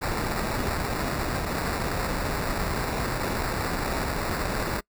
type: noise with sample-and-hold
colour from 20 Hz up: pink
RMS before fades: -28 dBFS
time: 0.01-4.81 s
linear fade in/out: 20 ms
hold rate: 3150 Hz
effects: noise-tail reverb RT60 0.1 s tail -25 dB re dry